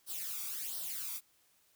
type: noise with flanger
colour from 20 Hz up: blue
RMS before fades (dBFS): -40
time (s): 0.06-1.21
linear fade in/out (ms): 50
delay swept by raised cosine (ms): 0.21 to 0.87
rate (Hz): 1.4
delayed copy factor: +0.7
effects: white hiss -70 dBFS RMS until 1.75 s